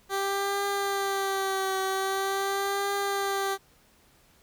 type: tone with vibrato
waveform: 15% pulse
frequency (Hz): 391.1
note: G4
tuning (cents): -4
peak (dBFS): -20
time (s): 0.09-3.58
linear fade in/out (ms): 50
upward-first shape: triangle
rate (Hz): 0.44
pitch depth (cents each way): 43
effects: pink hiss -61 dBFS RMS until 4.42 s